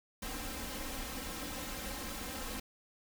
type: noise with comb filter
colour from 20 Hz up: pink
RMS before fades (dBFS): -41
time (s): 0.22-2.6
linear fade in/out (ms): 5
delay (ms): 3.8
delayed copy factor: +0.85
effects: none